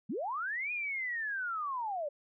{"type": "linear two-way sweep", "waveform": "sine", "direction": "up then down", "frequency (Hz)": [164.81, 2483, 554], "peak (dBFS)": -33, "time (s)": [0.09, 2.09], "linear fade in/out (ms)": 10, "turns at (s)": 0.72, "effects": []}